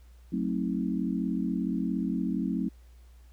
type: chord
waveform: sine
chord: F# diminished seventh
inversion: none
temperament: just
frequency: 185 / 222 / 266.4 / 319.7 Hz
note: F#3 / A3 / C4 / Eb4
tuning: 0 / +16 / +31 / +47 cents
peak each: -31 / -32 / -32 / -35 dBFS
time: 0.32-2.69 s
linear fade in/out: 10 ms
effects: added 60 Hz sine -50 dBFS peak until 3.32 s + pink hiss -66 dBFS RMS until 3.32 s